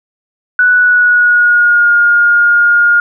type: tone with pitch glide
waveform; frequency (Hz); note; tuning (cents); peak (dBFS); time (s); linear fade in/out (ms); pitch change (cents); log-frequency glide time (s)
sine; 1480 to 1421.4; F#6 to F6; 0 to +30; -5; 0.59-3; 2; -70; 0.72-1.91
effects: none